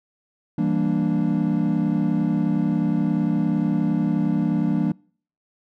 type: chord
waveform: triangle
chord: E half-diminished seventh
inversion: none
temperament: equal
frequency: 164.81 / 196 / 233.1 / 293.7 Hz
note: E3 / G3 / Bb3 / D4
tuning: 0 / 0 / 0 / 0 cents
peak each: -22 dBFS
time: 0.58-4.92 s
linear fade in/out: 5 ms
effects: noise-tail reverb RT60 0.5 s tail -26 dB re dry + tanh soft clip ceiling -8 dBFS